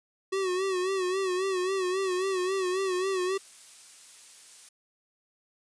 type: tone with vibrato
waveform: square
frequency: 375 Hz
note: F#4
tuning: 23 cents sharp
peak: -27 dBFS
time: 0.32-3.38 s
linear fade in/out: 10 ms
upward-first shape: sine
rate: 3.7 Hz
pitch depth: 70 cents each way
type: noise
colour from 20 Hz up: blue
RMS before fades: -47 dBFS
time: 2.02-4.69 s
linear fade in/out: 5 ms
effects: resampled to 22050 Hz